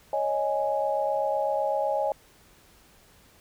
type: chord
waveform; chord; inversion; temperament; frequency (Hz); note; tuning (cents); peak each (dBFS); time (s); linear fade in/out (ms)
sine; C# suspended second; none; equal; 554.4 / 622.3 / 830.6; C#5 / D#5 / G#5; 0 / 0 / 0; -28; 0.13-2.12; 2
effects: pink hiss -57 dBFS RMS until 3.4 s